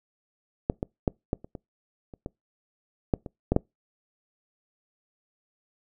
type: clicks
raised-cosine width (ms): 2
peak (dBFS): -8 / -15 / -9 / -12 / -29 / -24 / -29 / -20 / -8 / -23 / -8 / -6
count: 12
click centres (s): 0.699 / 0.829 / 1.078 / 1.331 / 1.445 / 1.552 / 2.138 / 2.261 / 3.138 / 3.262 / 3.52 / 3.564
effects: noise-tail reverb RT60 0.2 s tail -26 dB re dry